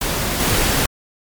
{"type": "noise with level steps", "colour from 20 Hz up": "pink", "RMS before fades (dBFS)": [-21, -17], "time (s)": [0.01, 0.86], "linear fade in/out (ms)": 5, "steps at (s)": 0.4, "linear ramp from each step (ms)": 2, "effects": ["MP3 96 kbps"]}